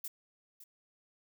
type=noise with echo; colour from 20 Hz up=violet; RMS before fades=-40 dBFS; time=0.04-0.08 s; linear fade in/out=5 ms; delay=560 ms; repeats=1; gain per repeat=-13 dB; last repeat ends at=0.64 s; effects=none